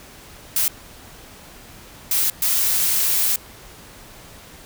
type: noise bursts at uneven times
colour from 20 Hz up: blue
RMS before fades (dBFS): -19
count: 3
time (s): 0.56-0.68 / 2.11-2.3 / 2.42-3.36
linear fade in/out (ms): 2
effects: pink hiss -43 dBFS RMS until 4.65 s